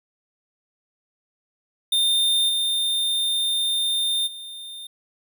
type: tone with level steps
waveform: square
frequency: 3624 Hz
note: A#7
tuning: 50 cents flat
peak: -18 / -21 / -35 dBFS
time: 1.92-4.87 s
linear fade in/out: 5 ms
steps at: 2.48 / 4.26 s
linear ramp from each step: 20 ms
effects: none